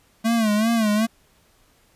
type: tone with vibrato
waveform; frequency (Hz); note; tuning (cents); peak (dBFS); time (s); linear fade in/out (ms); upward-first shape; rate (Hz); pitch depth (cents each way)
square; 220; A3; 0; -18; 0.24-1.07; 20; sine; 2.6; 100
effects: pink hiss -59 dBFS RMS until 1.95 s + resampled to 32000 Hz